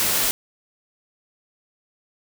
white noise, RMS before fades -21 dBFS, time 0-0.31 s, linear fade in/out 0 ms, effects none

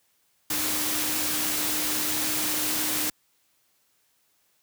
sine tone in noise, 304.9 Hz, D#4, 35 cents flat, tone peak -36 dBFS, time 0.5-3.1 s, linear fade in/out 5 ms, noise white, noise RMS -27 dBFS, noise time 0.5-3.1 s, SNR -12 dB, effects white hiss -68 dBFS RMS until 4.62 s + high-pass 60 Hz 12 dB/octave

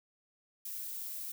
violet noise, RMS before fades -41 dBFS, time 0.65-1.32 s, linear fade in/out 5 ms, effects none

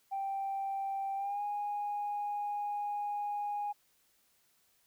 sine tone with pitch glide, 784 to 823.9 Hz, G5 to G#5, 0 to -14 cents, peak -32 dBFS, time 0.11-3.73 s, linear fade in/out 20 ms, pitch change +86 cents, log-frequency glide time 1.16-1.42 s, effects tanh soft clip ceiling -29 dBFS + white hiss -71 dBFS RMS until 4.86 s

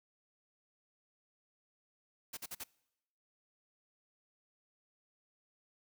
white noise bursts, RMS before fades -43 dBFS, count 4, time 2.33-2.64 s, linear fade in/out 10 ms, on 43 ms, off 46 ms, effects noise-tail reverb RT60 0.9 s tail -24 dB re dry

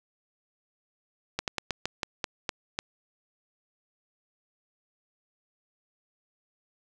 slowing click train, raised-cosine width 0.2 ms, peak -11 dBFS, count 9, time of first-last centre 1.39-2.789 s, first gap 88 ms, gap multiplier 1.19, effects none

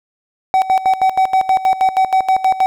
triangle tone with tremolo, 759 Hz, F#5, 44 cents sharp, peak -7 dBFS, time 0.54-2.66 s, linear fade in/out 0 ms, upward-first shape square, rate 6.3 Hz, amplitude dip 80%, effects none

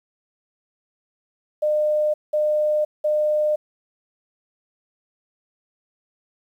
sine tone bursts, 605 Hz, D#5, 49 cents flat, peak -17 dBFS, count 3, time 1.62-3.56 s, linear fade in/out 10 ms, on 520 ms, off 190 ms, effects 9-bit

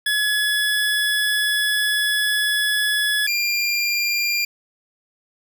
25% pulse tone pair in turn, 1698 / 2393 Hz, G#6 / D7, +38 / +32 cents, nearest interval tritone, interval 594 cents, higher second, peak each -14 / -15 dBFS, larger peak first, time 0.06-3.27 / 3.27-4.45 s, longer first, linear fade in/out 5 ms, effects none

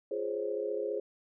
sine chord, Db major seventh, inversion first, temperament just, 346.5 / 415.8 / 519.7 / 554.4 Hz, F4 / Ab4 / C5 / Db5, -14 / +2 / -12 / 0 cents, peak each -40 / -34 / -36 / -40 dBFS, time 0.11-1 s, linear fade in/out 5 ms, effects none

